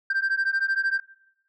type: beating tone pair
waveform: sine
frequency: 1568 / 1581 Hz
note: G6 / G6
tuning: 0 / +14 cents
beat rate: 13 Hz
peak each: -23 dBFS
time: 0.1-1 s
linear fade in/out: 5 ms
effects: noise-tail reverb RT60 0.8 s tail -21 dB re dry + tanh soft clip ceiling -19 dBFS